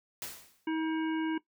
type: noise with exponential decay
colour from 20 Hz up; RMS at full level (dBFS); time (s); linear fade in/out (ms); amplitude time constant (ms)
white; -37; 0.22-0.67; 1; 96
type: harmonic tone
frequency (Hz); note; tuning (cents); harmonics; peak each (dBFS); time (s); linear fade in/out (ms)
318.9; D#4; +43; 1 / 3 / 5 / 7 / 9; -29 / -39 / -43 / -46 / -48; 0.67-1.38; 5
effects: noise-tail reverb RT60 0.1 s tail -17 dB re dry